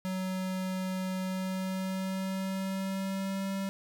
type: tone with pitch glide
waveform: square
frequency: 186.9 to 194.39 Hz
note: F#3 to G3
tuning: +18 to -14 cents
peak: -32 dBFS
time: 0.05-3.69 s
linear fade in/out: 0 ms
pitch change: +68 cents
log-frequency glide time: 1.22-3.51 s
effects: none